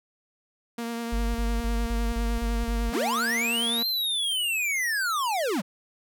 sawtooth tone with vibrato, 233.1 Hz, A#3, in tune, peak -26 dBFS, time 0.78-3.83 s, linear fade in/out 5 ms, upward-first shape triangle, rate 9.9 Hz, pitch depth 21 cents each way
sine tone bursts, 49.31 Hz, G1, 11 cents sharp, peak -24 dBFS, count 7, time 1.12-2.904 s, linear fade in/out 10 ms, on 230 ms, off 29 ms
square linear two-way sweep, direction up then down, 157.3 to 4186 to 157.3 Hz, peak -25 dBFS, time 2.92-5.62 s, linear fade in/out 20 ms, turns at 3.87 s
effects none

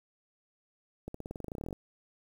accelerating click train, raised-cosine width 2 ms, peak -26 dBFS, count 18, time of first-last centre 1.08-1.728 s, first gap 64 ms, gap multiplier 0.93, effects 9-bit

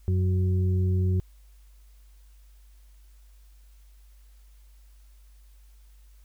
harmonic tone, 92.5 Hz, F#2, in tune, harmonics 1 / 2 / 4, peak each -21 / -32 / -35 dBFS, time 0.08-1.2 s, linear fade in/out 0 ms, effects added 50 Hz sine -50 dBFS peak until 6.24 s + white hiss -66 dBFS RMS until 6.24 s

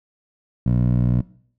15% pulse tone with band-pass filter, 60.7 Hz, B1, 29 cents flat, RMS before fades -18 dBFS, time 0.66-1.21 s, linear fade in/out 5 ms, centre 140 Hz, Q 1.4, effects noise-tail reverb RT60 0.6 s tail -21 dB re dry

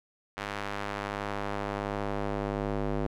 square tone with band-pass filter sweep, 50.7 Hz, G#1, 41 cents flat, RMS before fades -33 dBFS, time 0.37-3.07 s, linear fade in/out 5 ms, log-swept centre 1700 to 420 Hz, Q 0.75, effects none

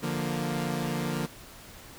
sawtooth chord, Bb major, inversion first, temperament equal, 146.83 / 174.61 / 233.1 Hz, D3 / F3 / Bb3, 0 / 0 / 0 cents, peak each -29 dBFS, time 0.02-1.27 s, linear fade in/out 20 ms, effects pink hiss -48 dBFS RMS until 1.98 s

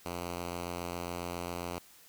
5% pulse tone, 87.31 Hz, F2, in tune, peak -25 dBFS, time 0.05-1.79 s, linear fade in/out 10 ms, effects white hiss -58 dBFS RMS until 2.08 s

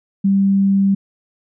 sine tone, 196.2 Hz, G3, 2 cents sharp, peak -11 dBFS, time 0.24-0.95 s, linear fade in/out 10 ms, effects none

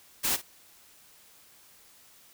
white noise with echo, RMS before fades -27 dBFS, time 0.23-0.37 s, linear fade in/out 20 ms, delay 52 ms, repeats 1, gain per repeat -15 dB, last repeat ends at 0.422 s, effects white hiss -57 dBFS RMS until 2.33 s

